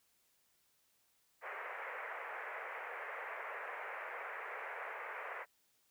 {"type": "band-pass noise", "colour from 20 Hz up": "white", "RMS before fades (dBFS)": -45, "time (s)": [1.41, 5.46], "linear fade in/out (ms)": 50, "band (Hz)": [440, 2200], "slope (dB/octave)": 48, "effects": ["white hiss -75 dBFS RMS until 5.9 s"]}